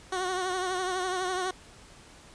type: tone with vibrato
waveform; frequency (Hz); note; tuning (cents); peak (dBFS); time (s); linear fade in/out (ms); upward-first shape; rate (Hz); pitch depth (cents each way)
15% pulse; 368.7; F#4; -6; -22; 0.12-1.51; 5; triangle; 12; 60
effects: pink hiss -52 dBFS RMS until 2.34 s + resampled to 22050 Hz